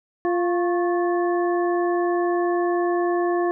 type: harmonic tone with a mistuned harmonic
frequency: 349.2 Hz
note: F4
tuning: in tune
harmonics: 1 / 2 / 3 / 5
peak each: -20 / -26 / -30 / -34 dBFS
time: 0.25-3.51 s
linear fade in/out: 0 ms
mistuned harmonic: 3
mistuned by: +71 cents
effects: none